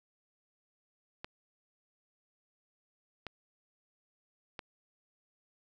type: clicks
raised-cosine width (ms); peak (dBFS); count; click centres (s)
0.3; -24; 3; 1.245 / 3.267 / 4.592
effects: none